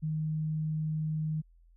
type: tone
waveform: sine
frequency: 155.56 Hz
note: D#3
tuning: in tune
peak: -29 dBFS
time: 0.02-1.42 s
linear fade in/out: 20 ms
effects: added 42 Hz sine -57 dBFS peak until 1.76 s